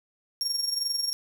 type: tone with amplitude modulation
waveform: 35% pulse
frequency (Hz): 5550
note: F8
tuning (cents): -12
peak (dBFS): -21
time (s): 0.41-1.13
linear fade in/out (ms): 0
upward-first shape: sine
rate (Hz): 22.5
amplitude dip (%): 65
effects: none

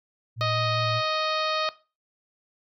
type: tone with vibrato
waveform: sine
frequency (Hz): 114.1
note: A#2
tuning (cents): -37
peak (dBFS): -28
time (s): 0.36-1.02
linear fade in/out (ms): 50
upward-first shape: square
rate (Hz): 5.1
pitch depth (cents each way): 21
type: harmonic tone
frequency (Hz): 624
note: D#5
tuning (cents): +5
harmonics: 1 / 2 / 3 / 4 / 5 / 6 / 7 / 8 / 9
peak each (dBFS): -29 / -27 / -37 / -35 / -38 / -34 / -34 / -42 / -48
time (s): 0.41-1.69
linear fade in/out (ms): 0
effects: noise-tail reverb RT60 0.3 s tail -18 dB re dry

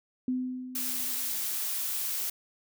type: tone with exponential decay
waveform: sine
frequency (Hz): 254.1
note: B3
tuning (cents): +49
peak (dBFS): -25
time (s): 0.28-1.57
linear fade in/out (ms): 2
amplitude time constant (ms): 280
type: noise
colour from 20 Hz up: blue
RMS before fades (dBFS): -32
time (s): 0.75-2.3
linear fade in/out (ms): 5
effects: none

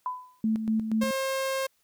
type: tone with exponential decay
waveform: sine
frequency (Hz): 1003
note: B5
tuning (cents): +26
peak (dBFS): -25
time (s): 0.06-0.41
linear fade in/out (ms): 1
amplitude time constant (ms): 75
type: tone with tremolo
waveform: sine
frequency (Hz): 220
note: A3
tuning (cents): 0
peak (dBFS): -22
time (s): 0.44-1.11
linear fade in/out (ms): 2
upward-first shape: square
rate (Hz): 4.2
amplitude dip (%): 55
type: tone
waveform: sawtooth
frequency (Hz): 534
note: C5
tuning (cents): +35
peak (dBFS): -23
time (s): 1.01-1.67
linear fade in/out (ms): 10
effects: white hiss -70 dBFS RMS until 1.83 s

